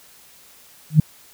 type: tone with exponential growth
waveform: sine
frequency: 153.9 Hz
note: D#3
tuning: 19 cents flat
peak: -4 dBFS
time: 0.9-1 s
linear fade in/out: 5 ms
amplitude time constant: 21 ms
effects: white hiss -49 dBFS RMS until 1.33 s